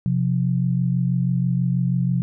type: tone pair together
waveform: sine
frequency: 130 / 176.18 Hz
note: C3 / F3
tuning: -11 / +15 cents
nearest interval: perfect fourth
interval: 526 cents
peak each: -20 / -21 dBFS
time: 0.06-2.22 s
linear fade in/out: 0 ms
effects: none